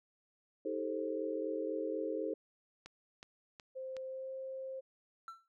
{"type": "chord", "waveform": "sine", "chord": "A half-diminished seventh", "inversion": "second", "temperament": "just", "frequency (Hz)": [316.8, 396, 440, 528], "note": ["Eb4", "G4", "A4", "C5"], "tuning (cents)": [31, 18, 0, 16], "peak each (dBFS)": [-40, -42, -39, -40], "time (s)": [0.65, 2.34], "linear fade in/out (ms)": 5}
{"type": "click train", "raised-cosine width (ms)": 0.2, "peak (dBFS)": -32, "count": 4, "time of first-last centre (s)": [2.86, 3.967], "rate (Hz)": 2.71}
{"type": "tone with pitch glide", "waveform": "sine", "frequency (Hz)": [523.3, 528.5], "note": ["C5", "C5"], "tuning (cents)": [0, 17], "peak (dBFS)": -40, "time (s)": [3.75, 4.81], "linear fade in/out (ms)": 20, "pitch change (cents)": 17, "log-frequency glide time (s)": [4.06, 4.32]}
{"type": "tone with exponential decay", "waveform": "triangle", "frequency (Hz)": 1342, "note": "E6", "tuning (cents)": 31, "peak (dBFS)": -39, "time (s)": [5.28, 5.48], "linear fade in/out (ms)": 1, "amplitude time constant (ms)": 42}
{"effects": []}